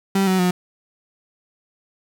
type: tone with pitch steps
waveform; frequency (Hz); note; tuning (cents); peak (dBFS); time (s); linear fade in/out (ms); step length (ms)
35% pulse; 194.6 / 187.21 / 180.11; G3 / F#3 / F#3; -12 / +21 / -46; -14; 0.15-0.51; 5; 120
effects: 9-bit